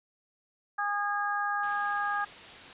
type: harmonic tone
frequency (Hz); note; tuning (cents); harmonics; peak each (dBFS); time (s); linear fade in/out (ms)
409.3; G#4; -25; 2 / 3 / 4; -32 / -32 / -32; 0.78-2.25; 10
type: noise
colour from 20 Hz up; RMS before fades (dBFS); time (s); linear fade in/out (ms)
white; -46; 1.63-2.73; 2
effects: resampled to 8000 Hz